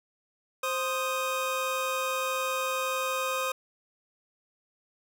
25% pulse tone pair together, 523.2 / 1244.5 Hz, C5 / D#6, 0 / 0 cents, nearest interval octave + minor third, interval 1500 cents, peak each -27 dBFS, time 0.63-3.52 s, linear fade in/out 5 ms, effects none

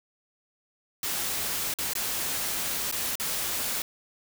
white noise with dropouts, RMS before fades -30 dBFS, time 1.03-3.82 s, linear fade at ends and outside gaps 2 ms, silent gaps 1.739-1.786 / 1.935-1.952 / 2.914-2.924 / 3.155-3.198 s, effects none

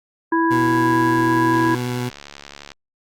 harmonic tone, 329.9 Hz, E4, 1 cent sharp, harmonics 1 / 3 / 5, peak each -17 / -19 / -24 dBFS, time 0.32-1.75 s, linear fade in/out 5 ms
20% pulse tone with vibrato, 123.47 Hz, B2, in tune, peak -17 dBFS, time 0.5-2.1 s, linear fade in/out 20 ms, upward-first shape sine, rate 11 Hz, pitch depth 8 cents each way
click train, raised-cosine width 0.2 ms, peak -18 dBFS, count 85, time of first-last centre 1.54-2.718 s, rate 71.3 Hz
effects Opus 48 kbps

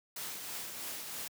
white noise with tremolo, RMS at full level -40 dBFS, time 0.16-1.28 s, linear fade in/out 5 ms, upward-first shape triangle, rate 3.1 Hz, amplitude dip 40%, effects high-pass 100 Hz 12 dB/octave

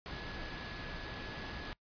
sine tone in noise, 1692 Hz, G#6, 32 cents sharp, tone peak -49 dBFS, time 0.12-1.72 s, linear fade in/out 0 ms, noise pink, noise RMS -43 dBFS, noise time 0.06-1.73 s, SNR -9 dB, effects noise-tail reverb RT60 0.1 s tail -23 dB re dry + resampled to 11025 Hz

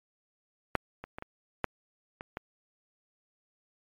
clicks, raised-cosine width 0.5 ms, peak -9 / -25 / -24 / -24 / -12 / -24 / -20 dBFS, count 7, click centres 0.753 / 1.04 / 1.185 / 1.224 / 1.643 / 2.209 / 2.371 s, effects MP3 96 kbps

